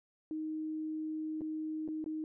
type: tone with dropouts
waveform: sine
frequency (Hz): 312.2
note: D#4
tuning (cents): +6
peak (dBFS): -35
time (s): 0.31-2.24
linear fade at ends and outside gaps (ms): 1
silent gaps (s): 1.409-1.416 / 1.878-1.886 / 2.042-2.061
effects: none